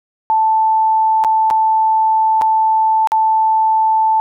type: tone with dropouts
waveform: sine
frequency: 880 Hz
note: A5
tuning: in tune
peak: -10 dBFS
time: 0.3-4.2 s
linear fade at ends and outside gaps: 0 ms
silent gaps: 1.239-1.247 / 1.502-1.509 / 2.413-2.419 / 3.073-3.119 s
effects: none